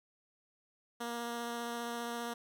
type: tone with vibrato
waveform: 10% pulse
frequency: 236 Hz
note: A#3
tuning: 22 cents sharp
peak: -29 dBFS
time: 1-2.34 s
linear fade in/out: 10 ms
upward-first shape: sine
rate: 15 Hz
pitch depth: 9 cents each way
effects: none